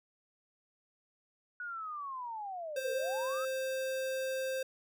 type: linear two-way sweep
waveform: sine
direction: down then up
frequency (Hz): 1472 to 449.1 to 1330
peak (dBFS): -38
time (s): 1.6-3.45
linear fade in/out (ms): 2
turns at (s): 2.92
type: tone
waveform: square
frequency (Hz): 526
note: C5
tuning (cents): +9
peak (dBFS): -34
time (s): 2.76-4.63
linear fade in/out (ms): 5
effects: none